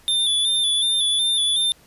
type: tone with vibrato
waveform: square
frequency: 3524 Hz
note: A7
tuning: 2 cents sharp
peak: -18 dBFS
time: 0.08-1.72 s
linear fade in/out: 0 ms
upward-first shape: square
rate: 2.7 Hz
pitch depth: 36 cents each way
effects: pink hiss -53 dBFS RMS until 1.86 s + resampled to 32000 Hz